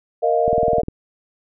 sine chord, Bb suspended fourth, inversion none, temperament equal, 466.2 / 622.3 / 698.5 Hz, Bb4 / Eb5 / F5, 0 / 0 / 0 cents, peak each -19 dBFS, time 0.22-0.82 s, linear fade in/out 20 ms
click train, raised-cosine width 3 ms, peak -14 dBFS, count 9, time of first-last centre 0.48-0.884 s, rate 19.8 Hz
effects none

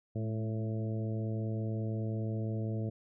harmonic tone with a mistuned harmonic, 110.7 Hz, A2, 11 cents sharp, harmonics 1 / 2 / 3 / 4 / 5 / 6, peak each -33 / -39 / -43 / -45 / -47 / -49 dBFS, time 0.15-2.9 s, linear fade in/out 10 ms, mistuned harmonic 2, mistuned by -41 cents, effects none

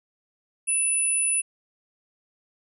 sine tone pair together, 2642 / 9975 Hz, E7 / D#9, +3 / +3 cents, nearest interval octave + major seventh, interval 2300 cents, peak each -31 / -21 dBFS, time 0.67-1.42 s, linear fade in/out 20 ms, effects none

